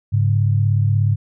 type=tone pair together; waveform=sine; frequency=103.83 / 140.56 Hz; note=G#2 / C#3; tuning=0 / +24 cents; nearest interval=perfect fourth; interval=524 cents; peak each=-14 / -20 dBFS; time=0.12-1.16 s; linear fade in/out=20 ms; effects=none